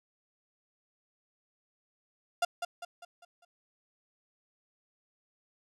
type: tone with echo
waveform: 35% pulse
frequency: 696 Hz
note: F5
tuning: 6 cents flat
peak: -23 dBFS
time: 2.42-2.45 s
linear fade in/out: 5 ms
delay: 200 ms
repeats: 5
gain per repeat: -7 dB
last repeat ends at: 3.45 s
effects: low-pass 11000 Hz 12 dB/octave